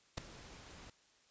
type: noise with ADSR envelope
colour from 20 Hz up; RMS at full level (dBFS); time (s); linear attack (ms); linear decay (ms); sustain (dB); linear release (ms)
pink; -35; 0.17-0.9; 11; 3; -19; 3
effects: white hiss -69 dBFS RMS until 1.3 s + resampled to 16000 Hz